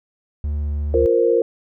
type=tone with vibrato; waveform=triangle; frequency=73.5 Hz; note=D2; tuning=2 cents sharp; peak=-18 dBFS; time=0.44-1.06 s; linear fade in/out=0 ms; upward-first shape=triangle; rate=2.6 Hz; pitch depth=10 cents each way
type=chord; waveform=sine; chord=F suspended fourth; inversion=none; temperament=just; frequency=349.2 / 465.6 / 523.8 Hz; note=F4 / Bb4 / C5; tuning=0 / -2 / +2 cents; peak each=-20 / -15 / -20 dBFS; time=0.94-1.42 s; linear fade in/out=2 ms
effects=none